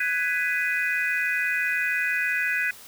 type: chord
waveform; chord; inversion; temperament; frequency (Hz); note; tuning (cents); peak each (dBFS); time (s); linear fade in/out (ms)
sine; G# minor seventh; third; just; 1495.1 / 1661.2 / 1993.5 / 2492; F#6 / G#6 / B6 / D#7; +18 / 0 / +16 / +2; -28; 0-2.71; 5
effects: white hiss -46 dBFS RMS until 2.87 s